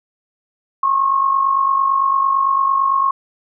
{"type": "tone with amplitude modulation", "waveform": "sine", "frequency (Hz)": 1086, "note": "C#6", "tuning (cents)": -36, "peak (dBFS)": -10, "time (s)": [0.83, 3.11], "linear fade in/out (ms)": 5, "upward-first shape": "sine", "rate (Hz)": 48.9, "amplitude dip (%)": 60, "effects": []}